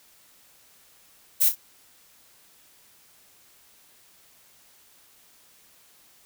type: noise with echo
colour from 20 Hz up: violet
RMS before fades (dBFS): -19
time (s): 1.4-1.5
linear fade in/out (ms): 20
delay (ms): 29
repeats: 2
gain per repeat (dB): -9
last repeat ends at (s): 1.558
effects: white hiss -57 dBFS RMS until 6.25 s